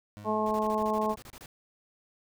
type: tone with exponential decay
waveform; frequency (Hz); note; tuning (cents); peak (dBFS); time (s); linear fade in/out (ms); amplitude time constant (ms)
25% pulse; 103.83; G#2; 0; -38; 0.17-1.32; 0; 250
type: harmonic tone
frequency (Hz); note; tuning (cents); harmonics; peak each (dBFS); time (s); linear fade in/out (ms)
215.2; A3; -38; 1 / 2 / 3 / 4 / 5; -32 / -32 / -32 / -32 / -32; 0.24-1.16; 50
type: noise bursts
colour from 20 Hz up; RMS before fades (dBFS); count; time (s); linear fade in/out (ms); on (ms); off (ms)
pink; -47; 13; 0.46-1.46; 2; 52; 27
effects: none